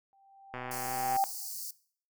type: tone with exponential growth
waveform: sine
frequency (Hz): 784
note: G5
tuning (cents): 0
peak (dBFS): -23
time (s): 0.13-1.24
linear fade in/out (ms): 0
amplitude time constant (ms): 240
type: click train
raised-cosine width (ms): 0.5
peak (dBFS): -24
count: 79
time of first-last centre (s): 0.54-1.164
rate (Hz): 125
type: high-pass noise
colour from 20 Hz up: white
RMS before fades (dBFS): -40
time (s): 0.71-1.71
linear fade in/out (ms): 5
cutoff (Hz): 4400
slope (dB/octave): 96
effects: noise-tail reverb RT60 0.5 s tail -19 dB re dry